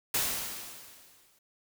white noise with exponential decay, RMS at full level -27 dBFS, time 0.14-1.39 s, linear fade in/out 5 ms, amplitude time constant 270 ms, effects none

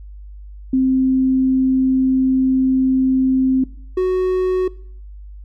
sine / triangle tone pair in turn, 261.6 / 370 Hz, C4 / F#4, 0 / 0 cents, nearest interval tritone, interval 600 cents, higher second, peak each -12 dBFS, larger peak neither, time 0.73-3.64 / 3.97-4.68 s, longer first, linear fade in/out 5 ms, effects noise-tail reverb RT60 0.6 s tail -21 dB re dry + added 50 Hz sine -33 dBFS peak until 5.44 s

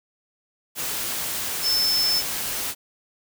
sine tone in noise, 5274 Hz, E8, in tune, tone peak -19 dBFS, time 1.62-2.23 s, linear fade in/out 50 ms, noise white, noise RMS -28 dBFS, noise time 0.75-2.75 s, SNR +6 dB, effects none

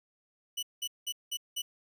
sawtooth tone bursts, 2960 Hz, F#7, in tune, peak -29 dBFS, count 5, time 0.57-1.62 s, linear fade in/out 10 ms, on 58 ms, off 190 ms, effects none

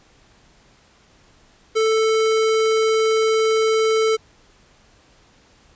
square tone, 441.2 Hz, A4, 5 cents sharp, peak -16 dBFS, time 1.75-4.17 s, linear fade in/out 20 ms, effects pink hiss -54 dBFS RMS until 5.75 s + resampled to 16000 Hz

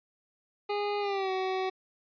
25% pulse tone with pitch glide, 410.7 to 376.6 Hz, G#4 to F#4, -19 to +31 cents, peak -25 dBFS, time 0.69-1.7 s, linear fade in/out 10 ms, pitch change -150 cents, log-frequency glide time 1-1.31 s, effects resampled to 11025 Hz

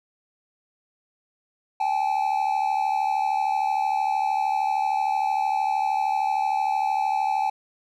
triangle tone pair together, 784 / 857.1 Hz, G5 / A5, 0 / -46 cents, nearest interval major second, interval 154 cents, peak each -22 dBFS, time 1.8-7.5 s, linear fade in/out 5 ms, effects none

